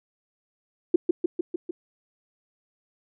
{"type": "tone with echo", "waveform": "sine", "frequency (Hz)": 347.1, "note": "F4", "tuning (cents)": -11, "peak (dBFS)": -12, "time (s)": [0.94, 0.96], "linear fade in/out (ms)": 5, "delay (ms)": 150, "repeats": 5, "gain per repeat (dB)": -3, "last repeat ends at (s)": 1.71, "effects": []}